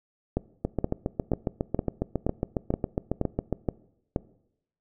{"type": "two click trains", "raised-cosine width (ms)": 2, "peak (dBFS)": [-11, -12], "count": [9, 22], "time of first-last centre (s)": [[0.37, 4.161], [0.65, 3.527]], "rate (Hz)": [2.11, 7.3], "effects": ["noise-tail reverb RT60 0.8 s tail -21 dB re dry"]}